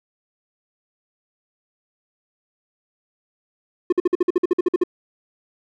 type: tone bursts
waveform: triangle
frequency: 357.4 Hz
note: F4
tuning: 40 cents sharp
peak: -11 dBFS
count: 13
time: 3.9-4.837 s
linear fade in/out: 5 ms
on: 25 ms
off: 51 ms
effects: none